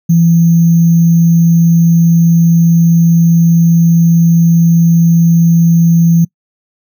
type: tone with sample-and-hold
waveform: sine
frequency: 167.6 Hz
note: E3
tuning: 29 cents sharp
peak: -4 dBFS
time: 0.09-6.25 s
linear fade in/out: 10 ms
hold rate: 6300 Hz
effects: noise-tail reverb RT60 0.1 s tail -26 dB re dry